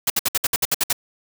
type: noise bursts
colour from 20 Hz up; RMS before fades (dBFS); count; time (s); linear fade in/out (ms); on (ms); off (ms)
white; -19; 10; 0.07-0.929; 5; 31; 61
effects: none